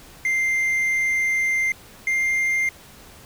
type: tone pair in turn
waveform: triangle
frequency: 2093 / 2104 Hz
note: C7 / C7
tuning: 0 / +9 cents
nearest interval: unison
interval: 9 cents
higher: second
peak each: -17 dBFS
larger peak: neither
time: 0.25-1.72 / 2.07-2.69 s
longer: first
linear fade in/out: 2 ms
effects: pink hiss -46 dBFS RMS until 3.25 s